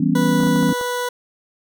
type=chord; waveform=sine; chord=C# half-diminished seventh; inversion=first; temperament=equal; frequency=164.81 / 196 / 246.9 / 277.2 Hz; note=E3 / G3 / B3 / C#4; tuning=0 / 0 / 0 / 0 cents; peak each=-20 / -21 / -19 / -20 dBFS; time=0-0.73 s; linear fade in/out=5 ms
type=tone; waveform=20% pulse; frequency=491.6 Hz; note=B4; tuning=8 cents flat; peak=-16 dBFS; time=0.15-1.09 s; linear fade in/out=5 ms
type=clicks; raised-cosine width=1 ms; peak=-18 dBFS; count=7; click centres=0.404 / 0.435 / 0.47 / 0.56 / 0.629 / 0.692 / 0.812 s
effects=none